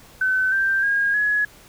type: tone with pitch steps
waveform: sine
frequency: 1521 / 1573.7 / 1628.3 / 1684.7 Hz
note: F#6 / G6 / G#6 / G#6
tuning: +47 / +6 / -35 / +24 cents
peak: -17 dBFS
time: 0.21-1.45 s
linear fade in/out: 5 ms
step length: 310 ms
effects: pink hiss -48 dBFS RMS until 1.68 s